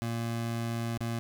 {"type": "tone with dropouts", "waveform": "25% pulse", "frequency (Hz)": 116, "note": "A#2", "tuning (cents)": -8, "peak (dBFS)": -27, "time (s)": [0.02, 1.19], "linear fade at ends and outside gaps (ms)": 0, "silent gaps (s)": [0.976, 1.006], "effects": []}